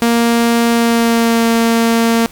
sawtooth tone with pitch glide, 233.6 to 229.7 Hz, A#3 to A#3, +4 to -25 cents, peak -6 dBFS, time 0.02-2.26 s, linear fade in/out 0 ms, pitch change -29 cents, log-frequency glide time 0.69-1.46 s, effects pink hiss -40 dBFS RMS until 2.31 s

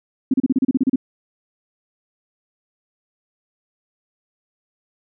sine tone bursts, 262.1 Hz, C4, 3 cents sharp, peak -12 dBFS, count 11, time 0.31-0.959 s, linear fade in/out 5 ms, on 29 ms, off 33 ms, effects none

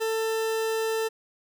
40% pulse tone, 445 Hz, A4, 20 cents sharp, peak -24 dBFS, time 0-1.09 s, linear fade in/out 20 ms, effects none

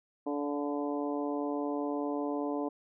harmonic tone with a mistuned harmonic, 145 Hz, D3, 22 cents flat, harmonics 2 / 3 / 4 / 5 / 6 / 7, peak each -33 / -37 / -39 / -41 / -43 / -44 dBFS, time 0.26-2.69 s, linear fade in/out 10 ms, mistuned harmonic 5, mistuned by -19 cents, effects none

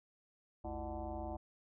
sine tone with frequency modulation, 330 Hz, E4, 2 cents sharp, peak -39 dBFS, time 0.64-1.37 s, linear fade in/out 10 ms, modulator 137 Hz, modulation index 3.8, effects none

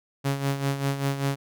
sawtooth tone with tremolo, 138.6 Hz, C#3, in tune, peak -18 dBFS, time 0.24-1.36 s, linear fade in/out 20 ms, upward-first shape sine, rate 5.1 Hz, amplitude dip 65%, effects none

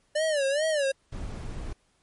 square tone with vibrato, 587.3 Hz, D5, in tune, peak -24 dBFS, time 0.15-0.92 s, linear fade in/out 10 ms, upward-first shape sine, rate 2.4 Hz, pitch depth 150 cents each way
brown noise, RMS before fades -35 dBFS, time 1.12-1.73 s, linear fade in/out 5 ms
effects pink hiss -68 dBFS RMS until 2.02 s + MP3 48 kbps

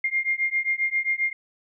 sine beating tone pair, 2114 / 2121.5 Hz, C7 / C7, +17 / +23 cents, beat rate 7.5 Hz, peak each -25 dBFS, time 0.04-1.33 s, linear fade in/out 5 ms, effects none

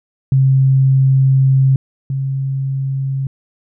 sine tone pair in turn, 133.7 / 135.18 Hz, C3 / C#3, +38 / -43 cents, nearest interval unison, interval 19 cents, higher second, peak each -8 / -16 dBFS, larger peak first, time 0.32-1.76 / 2.1-3.27 s, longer first, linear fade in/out 2 ms, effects none

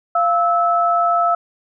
sine tone pair together, 692 / 1306.3 Hz, F5 / E6, -16 / -16 cents, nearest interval major seventh, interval 1100 cents, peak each -16 dBFS, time 0.15-1.35 s, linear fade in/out 5 ms, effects none

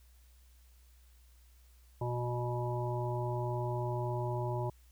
harmonic tone, 121.9 Hz, B2, 22 cents flat, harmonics 1 / 3 / 5 / 7 / 8, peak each -34 / -39 / -41 / -42 / -43 dBFS, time 2.01-4.7 s, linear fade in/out 5 ms, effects added 61 Hz sine -58 dBFS peak until 4.91 s + white hiss -69 dBFS RMS until 4.91 s

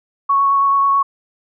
sine tone with vibrato, 1108.7 Hz, C#6, in tune, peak -11 dBFS, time 0.29-1.03 s, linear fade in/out 10 ms, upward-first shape sine, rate 9.2 Hz, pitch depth 10 cents each way, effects none

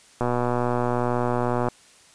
click train, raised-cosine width 1 ms, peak -10 dBFS, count 181, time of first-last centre 0.21-1.685 s, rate 122 Hz, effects white hiss -53 dBFS RMS until 2.14 s + resampled to 22050 Hz

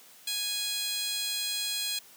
15% pulse tone with high-pass filter, 829 Hz, G#5, 3 cents flat, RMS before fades -32 dBFS, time 0.27-1.99 s, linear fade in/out 5 ms, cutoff 4400 Hz, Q 2.3, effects white hiss -54 dBFS RMS until 2.16 s + high-pass 150 Hz 12 dB/octave

